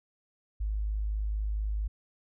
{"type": "tone", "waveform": "sine", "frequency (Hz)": 52.2, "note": "G#1", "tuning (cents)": 10, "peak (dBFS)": -28, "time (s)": [0.6, 1.88], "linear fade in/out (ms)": 10, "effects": []}